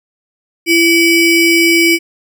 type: ring-modulated tone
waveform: square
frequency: 1315 Hz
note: E6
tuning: 5 cents flat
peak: -5 dBFS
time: 0.66-1.99 s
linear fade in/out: 50 ms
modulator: 979 Hz
effects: none